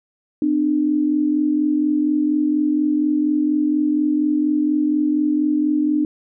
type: tone pair together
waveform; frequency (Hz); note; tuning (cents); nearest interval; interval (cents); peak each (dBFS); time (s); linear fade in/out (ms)
sine; 256.3 / 300.5; C4 / D4; -36 / +40; minor third; 276; -22 / -16; 0.42-6.05; 2
effects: none